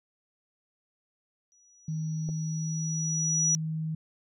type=tone with exponential growth; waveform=sine; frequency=5850 Hz; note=F#8; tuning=21 cents flat; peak=-21 dBFS; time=1.52-3.55 s; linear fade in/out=0 ms; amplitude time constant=440 ms
type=tone with pitch glide; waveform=sine; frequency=157 to 158.27 Hz; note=D#3 to D#3; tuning=+16 to +30 cents; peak=-29 dBFS; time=1.88-3.95 s; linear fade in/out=5 ms; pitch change=+14 cents; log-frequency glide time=3.03-3.61 s
type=clicks; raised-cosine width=2 ms; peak=-29 / -36 dBFS; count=2; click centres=2.289 / 2.297 s
effects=none